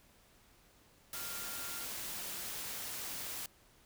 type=tone in noise; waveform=sine; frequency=1396.9 Hz; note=F6; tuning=in tune; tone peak=-50 dBFS; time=1.14-1.85 s; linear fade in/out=2 ms; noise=white; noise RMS=-42 dBFS; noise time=1.13-3.46 s; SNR=-11 dB; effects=pink hiss -65 dBFS RMS until 3.85 s